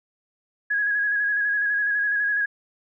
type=tone with vibrato; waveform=sine; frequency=1661.2 Hz; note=G#6; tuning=in tune; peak=-20 dBFS; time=0.7-2.46 s; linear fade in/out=10 ms; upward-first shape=square; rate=12 Hz; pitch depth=26 cents each way; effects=none